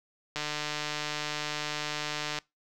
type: click train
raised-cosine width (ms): 0.2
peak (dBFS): -15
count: 305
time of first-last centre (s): 0.36-2.387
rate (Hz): 150
effects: noise-tail reverb RT60 0.2 s tail -23 dB re dry